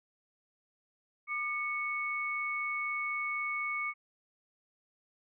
sine tone pair together, 1200 / 2214 Hz, D6 / C#7, +37 / -3 cents, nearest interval major seventh, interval 1060 cents, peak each -37 / -33 dBFS, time 1.27-3.94 s, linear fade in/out 50 ms, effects none

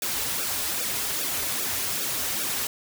white noise with flanger, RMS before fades -28 dBFS, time 0.02-2.67 s, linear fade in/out 2 ms, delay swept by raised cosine 0.96 to 6.06 ms, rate 2.5 Hz, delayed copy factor -0.95, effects none

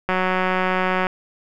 click train, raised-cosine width 0.5 ms, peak -6 dBFS, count 182, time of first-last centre 0.09-1.068 s, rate 185 Hz, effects none

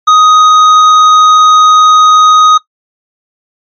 sine tone with tanh clipping, 1251 Hz, D#6, 9 cents sharp, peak -3 dBFS, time 0.07-2.58 s, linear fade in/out 10 ms, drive 10 dB, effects noise-tail reverb RT60 0.1 s tail -18 dB re dry + MP3 32 kbps

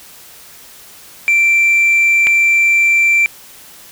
sine tone pair in turn, 2349 / 2349 Hz, D7 / D7, 0 / 0 cents, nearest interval unison, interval 0 cents, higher neither, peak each -6 dBFS, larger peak neither, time 1.28-2.27 / 2.27-3.26 s, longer neither, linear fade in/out 0 ms, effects tanh soft clip ceiling -7 dBFS + white hiss -39 dBFS RMS until 3.91 s

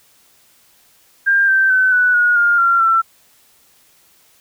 sine tone with pitch steps, 1598 / 1558.8 / 1520.6 / 1483.3 / 1446.9 / 1411.4 / 1376.8 / 1343 Hz, G6 / G6 / F#6 / F#6 / F#6 / F6 / F6 / E6, +33 / -10 / +47 / +4 / -39 / +18 / -25 / +32 cents, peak -10 dBFS, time 1.26-3.02 s, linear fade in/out 20 ms, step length 220 ms, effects white hiss -53 dBFS RMS until 4.4 s

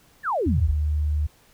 sine exponential sweep, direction down, 1859 to 34.29 Hz, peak -21 dBFS, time 0.23-0.75 s, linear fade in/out 50 ms
sine tone with pitch glide, 82.41 to 75.14 Hz, E2 to D2, 0 to +40 cents, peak -20 dBFS, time 0.46-1.27 s, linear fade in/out 10 ms, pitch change -160 cents, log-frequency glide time 0.61-0.72 s
effects pink hiss -57 dBFS RMS until 1.53 s

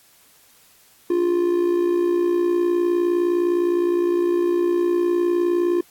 triangle tone with amplitude modulation, 349.5 Hz, F4, 1 cent sharp, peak -12 dBFS, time 1.1-5.81 s, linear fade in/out 5 ms, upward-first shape sine, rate 59.6 Hz, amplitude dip 60%, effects white hiss -54 dBFS RMS until 5.9 s + AAC 64 kbps

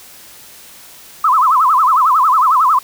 sine tone with vibrato, 1143 Hz, D6, 47 cents flat, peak -8 dBFS, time 1.24-2.79 s, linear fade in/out 5 ms, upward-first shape sine, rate 11 Hz, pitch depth 250 cents each way, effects white hiss -39 dBFS RMS until 2.83 s

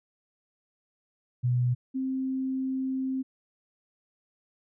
sine tone pair in turn, 123.47 / 263 Hz, B2 / C4, 0 / +9 cents, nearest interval octave + minor second, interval 1309 cents, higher second, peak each -22 / -27 dBFS, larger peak first, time 1.43-1.75 / 1.94-3.23 s, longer second, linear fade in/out 20 ms, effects none

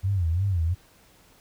sine tone with vibrato, 90 Hz, F#2, 47 cents flat, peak -21 dBFS, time 0.03-0.75 s, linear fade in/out 20 ms, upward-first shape sine, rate 2.9 Hz, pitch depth 190 cents each way, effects pink hiss -57 dBFS RMS until 1.4 s

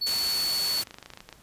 triangle tone, 4435 Hz, C#8, in tune, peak -24 dBFS, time 0.01-0.82 s, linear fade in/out 10 ms
white noise, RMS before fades -32 dBFS, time 0.06-0.84 s, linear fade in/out 10 ms
clicks, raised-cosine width 0.2 ms, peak -24 dBFS, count 12, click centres 0.872 / 0.909 / 0.943 / 0.985 / 1.027 / 1.06 / 1.103 / 1.136 / 1.174 / 1.205 / 1.29 / 1.327 s
effects pink hiss -56 dBFS RMS until 1.42 s + resampled to 32000 Hz

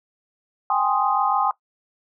sine chord, Ab major seventh, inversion third, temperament equal, 784 / 830.6 / 1046.5 / 1244.5 Hz, G5 / Ab5 / C6 / Eb6, 0 / 0 / 0 / 0 cents, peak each -23 / -23 / -24 / -24 dBFS, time 0.7-1.51 s, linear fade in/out 2 ms, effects noise-tail reverb RT60 0.1 s tail -18 dB re dry

